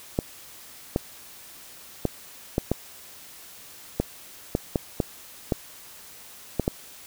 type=clicks; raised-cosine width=2 ms; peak=-8 dBFS; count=12; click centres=0.189 / 0.961 / 2.053 / 2.581 / 2.716 / 4 / 4.551 / 4.758 / 5.002 / 5.522 / 6.597 / 6.679 s; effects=white hiss -46 dBFS RMS until 7.06 s